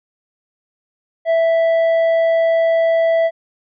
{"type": "tone with tanh clipping", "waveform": "triangle", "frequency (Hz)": 659.3, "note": "E5", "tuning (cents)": 0, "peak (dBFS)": -13, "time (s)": [1.25, 3.31], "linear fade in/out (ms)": 50, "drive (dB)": 10, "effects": []}